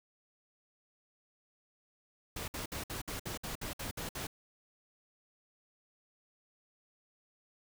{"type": "noise bursts", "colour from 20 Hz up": "pink", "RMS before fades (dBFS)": -40, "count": 11, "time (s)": [2.36, 4.27], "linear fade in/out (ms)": 5, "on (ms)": 120, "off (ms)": 59, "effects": []}